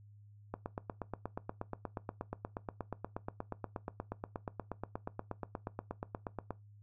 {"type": "click train", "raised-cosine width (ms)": 1, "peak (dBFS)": -24, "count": 51, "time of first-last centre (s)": [0.54, 6.507], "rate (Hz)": 8.38, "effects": ["noise-tail reverb RT60 0.2 s tail -19 dB re dry", "added 103 Hz sine -55 dBFS peak until 6.82 s"]}